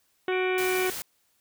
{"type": "harmonic tone", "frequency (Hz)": 370, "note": "F#4", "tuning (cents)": 0, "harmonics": [1, 2, 3, 4, 5, 6, 7, 8, 9, 10], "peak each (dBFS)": [-25, -34, -38, -35, -38, -40, -46, -42, -48, -49], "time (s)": [0.28, 0.9], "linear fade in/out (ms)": 2}
{"type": "tone", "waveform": "sine", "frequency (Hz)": 2358, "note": "D7", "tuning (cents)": 6, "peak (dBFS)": -32, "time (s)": [0.32, 0.87], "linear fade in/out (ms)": 5}
{"type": "noise", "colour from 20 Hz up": "white", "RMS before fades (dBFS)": -35, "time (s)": [0.58, 1.02], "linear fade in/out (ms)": 0}
{"effects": ["white hiss -69 dBFS RMS until 1.4 s"]}